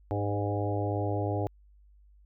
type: harmonic tone with a mistuned harmonic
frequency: 102.5 Hz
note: G#2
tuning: 22 cents flat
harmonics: 1 / 3 / 4 / 5 / 6 / 7 / 8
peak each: -30 / -35 / -36 / -37 / -38 / -38 / -39 dBFS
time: 0.11-1.47 s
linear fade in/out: 0 ms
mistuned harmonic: 6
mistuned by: -17 cents
effects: added 50 Hz sine -55 dBFS peak until 2.25 s